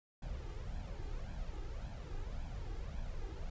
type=noise with flanger; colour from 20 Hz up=brown; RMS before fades=-42 dBFS; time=0.22-3.5 s; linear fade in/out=5 ms; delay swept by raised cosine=1.2 to 2.5 ms; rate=1.8 Hz; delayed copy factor=+0.65; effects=resampled to 16000 Hz